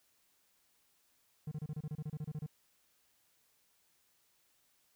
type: tone bursts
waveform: triangle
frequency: 151.4 Hz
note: D#3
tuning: 47 cents flat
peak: -35 dBFS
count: 14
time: 1.47-2.464 s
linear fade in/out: 5 ms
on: 45 ms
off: 28 ms
effects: white hiss -73 dBFS RMS until 4.95 s